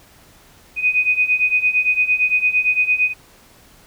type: beating tone pair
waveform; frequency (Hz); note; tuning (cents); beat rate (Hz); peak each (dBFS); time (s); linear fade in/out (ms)
sine; 2489 / 2497.8; D#7 / D#7; 0 / +6; 8.8; -19 / -16; 0.76-3.14; 50
effects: pink hiss -49 dBFS RMS until 3.86 s